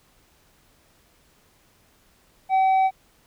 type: tone with tanh clipping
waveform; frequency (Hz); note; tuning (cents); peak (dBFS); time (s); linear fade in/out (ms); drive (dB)
triangle; 763; G5; -47; -17; 2.49-2.91; 50; 9
effects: pink hiss -60 dBFS RMS until 3.26 s